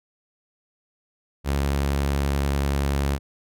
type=tone with vibrato; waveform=sawtooth; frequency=69.9 Hz; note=C#2; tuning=15 cents sharp; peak=-17 dBFS; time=1.44-3.19 s; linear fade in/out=50 ms; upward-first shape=sine; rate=11 Hz; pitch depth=13 cents each way; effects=none